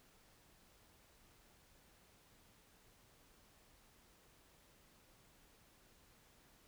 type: silence
effects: pink hiss -68 dBFS RMS until 6.67 s